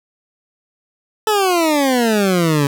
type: exponential sweep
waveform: 20% pulse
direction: down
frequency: 440 to 138.59 Hz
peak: -8 dBFS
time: 1.27-2.67 s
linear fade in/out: 2 ms
effects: none